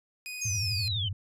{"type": "tone", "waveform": "sawtooth", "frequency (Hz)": 2489, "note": "D#7", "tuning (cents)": 0, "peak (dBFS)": -33, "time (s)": [0.26, 0.88], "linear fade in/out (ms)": 0}
{"type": "linear sweep", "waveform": "sine", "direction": "down", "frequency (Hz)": [6610, 2960], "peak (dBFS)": -30, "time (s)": [0.41, 1.09], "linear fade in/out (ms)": 10}
{"type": "tone with vibrato", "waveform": "sine", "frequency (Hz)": 101.4, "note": "G#2", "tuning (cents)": -41, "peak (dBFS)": -30, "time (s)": [0.45, 1.13], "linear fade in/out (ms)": 5, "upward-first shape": "triangle", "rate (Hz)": 12, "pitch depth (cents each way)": 250}
{"effects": ["resampled to 32000 Hz"]}